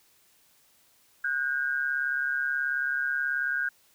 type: tone pair together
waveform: sine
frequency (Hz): 1465 / 1603.5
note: F#6 / G6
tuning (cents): -18 / +39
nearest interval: major second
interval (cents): 157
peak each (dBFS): -29 / -28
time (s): 1.24-3.69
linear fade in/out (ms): 5
effects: white hiss -63 dBFS RMS until 3.94 s